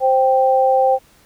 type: tone pair together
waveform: sine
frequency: 524.6 / 784 Hz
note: C5 / G5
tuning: +4 / 0 cents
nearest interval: perfect fifth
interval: 696 cents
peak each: -14 dBFS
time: 0-0.99 s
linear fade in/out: 50 ms
effects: pink hiss -52 dBFS RMS until 1.25 s